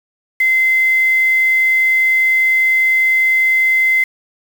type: tone with quantisation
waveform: sine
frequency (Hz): 2065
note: C7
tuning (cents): -23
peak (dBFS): -10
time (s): 0.4-4.04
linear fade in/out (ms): 5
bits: 5
effects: none